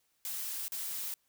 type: noise with dropouts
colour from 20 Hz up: blue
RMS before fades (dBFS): -38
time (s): 0.25-1.14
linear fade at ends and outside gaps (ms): 1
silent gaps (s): 0.681-0.72
effects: white hiss -75 dBFS RMS until 1.28 s